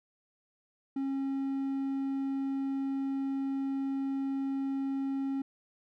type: tone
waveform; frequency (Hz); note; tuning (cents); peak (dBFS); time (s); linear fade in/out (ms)
triangle; 271.8; C#4; -34; -28; 0.96-5.42; 5
effects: none